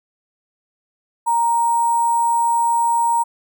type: tone with sample-and-hold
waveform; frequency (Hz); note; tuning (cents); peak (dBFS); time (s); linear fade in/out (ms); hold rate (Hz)
sine; 932.3; A#5; 0; -14; 1.26-3.24; 20; 8820
effects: none